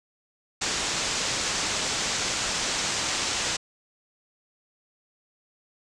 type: low-pass noise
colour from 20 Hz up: white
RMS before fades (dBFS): -28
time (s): 0.61-3.57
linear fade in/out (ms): 10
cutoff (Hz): 7700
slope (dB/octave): 48
effects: none